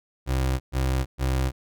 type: tone bursts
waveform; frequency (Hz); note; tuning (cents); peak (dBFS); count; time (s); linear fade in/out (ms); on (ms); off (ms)
30% pulse; 65.41; C2; 0; -19; 3; 0.26-1.52; 50; 340; 120
effects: none